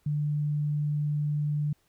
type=tone; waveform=sine; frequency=148.2 Hz; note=D3; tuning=16 cents sharp; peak=-25 dBFS; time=0.06-1.73 s; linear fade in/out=5 ms; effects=pink hiss -69 dBFS RMS until 1.88 s

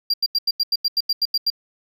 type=tone bursts; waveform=triangle; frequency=4755 Hz; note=D8; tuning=21 cents sharp; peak=-15 dBFS; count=12; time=0.1-1.502 s; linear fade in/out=5 ms; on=38 ms; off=86 ms; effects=none

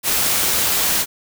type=noise; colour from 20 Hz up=white; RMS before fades=-18 dBFS; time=0.03-1.06 s; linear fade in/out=50 ms; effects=none

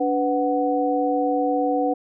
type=tone cluster; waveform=sine; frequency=289 / 497.6 / 743 Hz; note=D4 / B4 / F#5; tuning=-28 / +13 / +7 cents; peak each=-23 dBFS; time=0-1.94 s; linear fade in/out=10 ms; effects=none

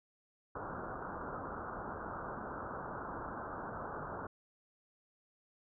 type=low-pass noise; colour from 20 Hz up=white; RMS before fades=-43 dBFS; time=0.55-4.27 s; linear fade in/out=5 ms; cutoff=1500 Hz; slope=96 dB/octave; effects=none

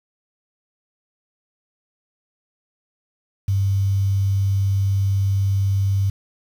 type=tone; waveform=sine; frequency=98 Hz; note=G2; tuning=in tune; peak=-16 dBFS; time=3.48-6.1 s; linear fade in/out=5 ms; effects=7-bit

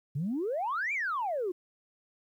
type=exponential two-way sweep; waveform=sine; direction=up then down; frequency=130.81 to 2423 to 340.6 Hz; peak=-28 dBFS; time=0.15-1.52 s; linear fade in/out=10 ms; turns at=0.93 s; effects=tanh soft clip ceiling -25 dBFS + 11-bit

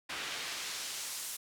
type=noise with band-pass filter sweep; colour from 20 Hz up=pink; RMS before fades=-40 dBFS; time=0.09-1.37 s; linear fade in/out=10 ms; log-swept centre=2300 to 9800 Hz; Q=0.73; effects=none

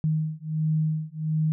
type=beating tone pair; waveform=sine; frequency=155.56 / 156.96 Hz; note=D#3 / D#3; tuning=0 / +15 cents; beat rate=1.4 Hz; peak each=-26 dBFS; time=0.04-1.52 s; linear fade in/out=0 ms; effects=none

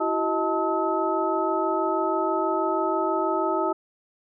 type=tone cluster; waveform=sine; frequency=331.7 / 377.9 / 630 / 880 / 1284 Hz; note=E4 / F#4 / D#5 / A5 / E6; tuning=+11 / +37 / +21 / 0 / -46 cents; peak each=-28 dBFS; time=0-3.73 s; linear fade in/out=10 ms; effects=none

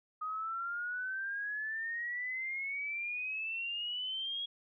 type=exponential sweep; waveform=sine; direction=up; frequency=1244.5 to 3322 Hz; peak=-35 dBFS; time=0.21-4.46 s; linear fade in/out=10 ms; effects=none

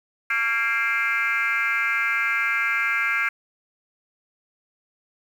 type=tone with frequency modulation; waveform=sine; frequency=1864.7 Hz; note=A#6; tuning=in tune; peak=-19 dBFS; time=0.3-3.29 s; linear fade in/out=5 ms; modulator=242 Hz; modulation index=2.3; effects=tanh soft clip ceiling -15 dBFS + 8-bit

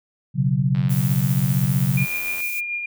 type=chord; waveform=sine; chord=B suspended second; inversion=none; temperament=just; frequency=123.47 / 138.9 / 185.21 Hz; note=B2 / C#3 / F#3; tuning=0 / +4 / +2 cents; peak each=-23 / -19 / -23 dBFS; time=0.34-2.07 s; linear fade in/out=50 ms
type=click train; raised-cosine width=0.3 ms; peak=-22 dBFS; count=150; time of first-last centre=0.75-2.404 s; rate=90.1 Hz
type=noise; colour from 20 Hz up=violet; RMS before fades=-31 dBFS; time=0.89-2.61 s; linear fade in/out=20 ms
type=tone with tremolo; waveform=sine; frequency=2412 Hz; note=D7; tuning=46 cents sharp; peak=-22 dBFS; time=1.97-2.86 s; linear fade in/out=5 ms; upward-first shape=triangle; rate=6.8 Hz; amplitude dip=45%
effects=none

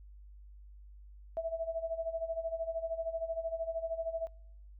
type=tone with tremolo; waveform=sine; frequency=657 Hz; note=E5; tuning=6 cents flat; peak=-30 dBFS; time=1.37-4.27 s; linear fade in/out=0 ms; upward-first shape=sine; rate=13 Hz; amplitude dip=75%; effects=noise-tail reverb RT60 0.7 s tail -26 dB re dry + added 50 Hz sine -50 dBFS peak until 4.79 s

